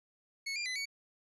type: tone with pitch steps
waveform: 25% pulse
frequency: 2200 / 2391 / 2017 / 2248 Hz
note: C#7 / D7 / B6 / C#7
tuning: -14 / +30 / +36 / +24 cents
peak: -31 dBFS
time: 0.46-0.856 s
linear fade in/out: 10 ms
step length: 99 ms
effects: resampled to 24000 Hz